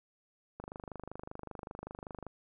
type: click train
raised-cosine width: 1 ms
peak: -28 dBFS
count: 43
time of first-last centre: 0.6-2.267 s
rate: 25.2 Hz
effects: none